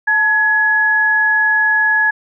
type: tone pair together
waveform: sine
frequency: 880 / 1684.4 Hz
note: A5 / G#6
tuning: 0 / +24 cents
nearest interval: major seventh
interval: 1124 cents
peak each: -20 / -11 dBFS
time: 0.07-2.11 s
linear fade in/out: 10 ms
effects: none